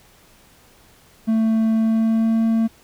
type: tone with pitch glide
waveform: triangle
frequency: 222.4 to 225.4 Hz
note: A3 to A3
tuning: +19 to +42 cents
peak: -13 dBFS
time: 1.27-2.68 s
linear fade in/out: 20 ms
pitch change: +23 cents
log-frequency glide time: 1.74-2.45 s
effects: pink hiss -52 dBFS RMS until 2.83 s